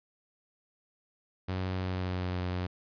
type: tone with pitch glide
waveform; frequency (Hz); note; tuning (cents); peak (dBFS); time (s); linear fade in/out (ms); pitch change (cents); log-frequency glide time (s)
sawtooth; 93 to 90.35; F#2 to F#2; +9 to -41; -27; 1.48-2.67; 10; -50; 1.76-2.38
effects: resampled to 11025 Hz